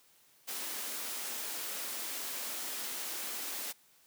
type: high-pass noise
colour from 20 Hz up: white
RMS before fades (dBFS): -39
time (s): 0.47-3.73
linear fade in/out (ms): 20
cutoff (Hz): 210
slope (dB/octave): 48
effects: white hiss -65 dBFS RMS until 4.06 s + high-pass 80 Hz 12 dB/octave